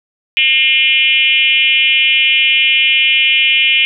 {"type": "tone with frequency modulation", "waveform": "sine", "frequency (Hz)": 2692, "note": "E7", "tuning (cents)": 36, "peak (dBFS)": -8, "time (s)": [0.37, 3.85], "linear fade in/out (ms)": 0, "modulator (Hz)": 283, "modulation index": 1.7, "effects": []}